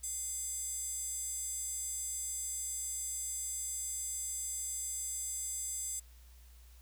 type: tone with high-pass filter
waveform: square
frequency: 698.5 Hz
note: F5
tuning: in tune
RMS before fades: -39 dBFS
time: 0.03-6 s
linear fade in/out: 10 ms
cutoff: 7900 Hz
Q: 6.1
effects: added 60 Hz sine -54 dBFS peak until 6.81 s + white hiss -65 dBFS RMS until 6.81 s